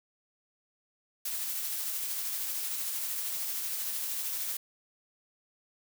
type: noise with tremolo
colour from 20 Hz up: blue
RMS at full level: -33 dBFS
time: 1.25-4.57 s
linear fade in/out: 5 ms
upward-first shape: triangle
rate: 13 Hz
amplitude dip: 30%
effects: none